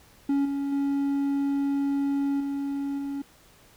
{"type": "tone with level steps", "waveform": "triangle", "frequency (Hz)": 279.5, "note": "C#4", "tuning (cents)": 14, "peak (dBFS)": [-19, -24, -21, -25, -27], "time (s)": [0.29, 3.22], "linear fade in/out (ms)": 5, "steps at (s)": [0.45, 0.72, 2.4, 2.98], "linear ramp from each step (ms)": 5, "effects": ["pink hiss -56 dBFS RMS until 3.76 s"]}